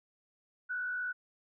sine tone with frequency modulation, 1480 Hz, F#6, in tune, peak -33 dBFS, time 0.69-1.13 s, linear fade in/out 20 ms, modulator 56.2 Hz, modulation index 0.53, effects none

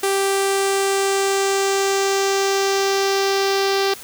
sawtooth tone with low-pass filter sweep, 392 Hz, G4, in tune, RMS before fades -19 dBFS, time 0.03-3.94 s, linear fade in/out 5 ms, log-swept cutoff 10000 to 4800 Hz, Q 2.4, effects white hiss -38 dBFS RMS until 4.03 s

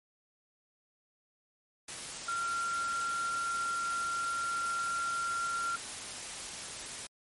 sine tone in noise, 1378 Hz, F6, 24 cents flat, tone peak -31 dBFS, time 2.28-5.76 s, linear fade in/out 5 ms, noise white, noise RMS -41 dBFS, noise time 1.88-7.07 s, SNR +7 dB, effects MP3 48 kbps

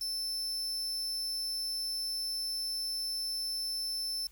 40% pulse tone, 5300 Hz, E8, 9 cents sharp, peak -32 dBFS, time 0.01-4.27 s, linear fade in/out 2 ms, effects added 50 Hz sine -58 dBFS peak until 4.31 s + white hiss -63 dBFS RMS until 4.31 s

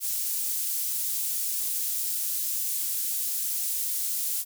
pink high-pass noise, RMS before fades -29 dBFS, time 0-4.45 s, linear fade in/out 50 ms, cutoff 9700 Hz, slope 12 dB/octave, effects none

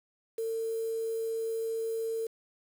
sine tone with quantisation, 451.3 Hz, A4, 44 cents sharp, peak -30 dBFS, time 0.38-2.27 s, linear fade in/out 5 ms, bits 8, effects none

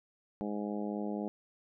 harmonic tone, 103.83 Hz, G#2, in tune, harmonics 2 / 3 / 4 / 5 / 6 / 7 / 8, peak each -36 / -40 / -42 / -44 / -46 / -47 / -48 dBFS, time 0.41-1.28 s, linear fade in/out 0 ms, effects none

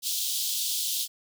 pink high-pass noise, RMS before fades -29 dBFS, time 0.02-1.08 s, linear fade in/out 50 ms, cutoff 3200 Hz, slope 48 dB/octave, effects none

